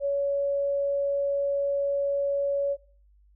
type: tone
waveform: sine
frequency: 562 Hz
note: C#5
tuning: 24 cents sharp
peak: -23 dBFS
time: 0-2.77 s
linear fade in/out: 50 ms
effects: noise-tail reverb RT60 0.4 s tail -17 dB re dry + added 50 Hz sine -56 dBFS peak until 3.35 s